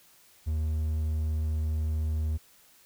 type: tone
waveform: triangle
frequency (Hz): 77.78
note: D#2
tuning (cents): 0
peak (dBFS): -24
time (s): 0.46-2.38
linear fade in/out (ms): 20
effects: white hiss -59 dBFS RMS until 2.85 s